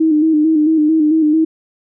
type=tone with vibrato; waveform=sine; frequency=311.1 Hz; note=D#4; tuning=in tune; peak=-9 dBFS; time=0-1.45 s; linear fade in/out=10 ms; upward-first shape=square; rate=4.5 Hz; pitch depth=47 cents each way; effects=none